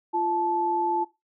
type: tone pair together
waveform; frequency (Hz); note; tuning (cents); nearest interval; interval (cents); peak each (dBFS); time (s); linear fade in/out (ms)
sine; 345.8 / 871.4; F4 / A5; -17 / -17; octave + major third; 1600; -28 / -23; 0.13-1.05; 20
effects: noise-tail reverb RT60 0.2 s tail -17 dB re dry